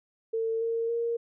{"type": "tone with pitch steps", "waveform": "sine", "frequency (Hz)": [450.5, 458.4, 466.4], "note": ["A4", "A#4", "A#4"], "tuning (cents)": [41, -29, 1], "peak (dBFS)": -26, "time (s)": [0.33, 1.17], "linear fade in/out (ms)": 10, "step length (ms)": 280, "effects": []}